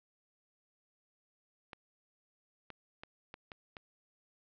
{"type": "clicks", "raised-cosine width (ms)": 0.3, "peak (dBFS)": -29, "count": 6, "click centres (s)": [1.732, 2.703, 3.035, 3.341, 3.518, 3.768], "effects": ["low-pass 4000 Hz 12 dB/octave"]}